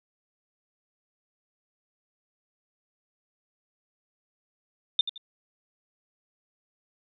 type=tone with echo; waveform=sine; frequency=3600 Hz; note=A7; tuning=39 cents sharp; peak=-17 dBFS; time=4.99-5.01 s; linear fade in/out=2 ms; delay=84 ms; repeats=2; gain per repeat=-11 dB; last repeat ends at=5.178 s; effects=none